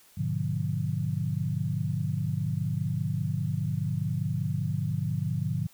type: chord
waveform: sine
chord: G# diminished seventh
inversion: none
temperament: just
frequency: 103.83 / 124.59 / 149.51 / 179.41 Hz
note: G#2 / B2 / D3 / F3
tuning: 0 / +16 / +31 / +47 cents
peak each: -32 / -33 / -30 / -34 dBFS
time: 0.17-5.67 s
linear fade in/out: 10 ms
effects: white hiss -58 dBFS RMS until 5.73 s